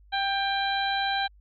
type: harmonic tone with a mistuned harmonic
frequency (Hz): 793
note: G5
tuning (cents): +20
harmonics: 1 / 2 / 3 / 4 / 5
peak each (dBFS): -27 / -30 / -37 / -35 / -32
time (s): 0.12-1.28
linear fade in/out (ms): 20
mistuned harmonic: 1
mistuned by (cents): -15
effects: added 50 Hz sine -52 dBFS peak until 1.4 s